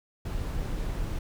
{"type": "noise", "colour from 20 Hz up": "brown", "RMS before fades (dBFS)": -31, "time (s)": [0.25, 1.19], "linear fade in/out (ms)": 5, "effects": []}